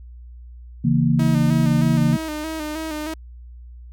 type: chord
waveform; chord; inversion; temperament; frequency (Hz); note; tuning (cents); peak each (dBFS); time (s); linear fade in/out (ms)
sine; A# diminished; first; equal; 138.59 / 164.81 / 233.1; C#3 / E3 / A#3; 0 / 0 / 0; -19; 0.84-2.17; 10
type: tone with vibrato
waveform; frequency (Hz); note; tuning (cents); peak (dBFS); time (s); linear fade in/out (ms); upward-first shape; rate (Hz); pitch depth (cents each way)
sawtooth; 311.1; D#4; 0; -22; 1.19-3.14; 5; square; 3.2; 43
effects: added 60 Hz sine -37 dBFS peak until 3.92 s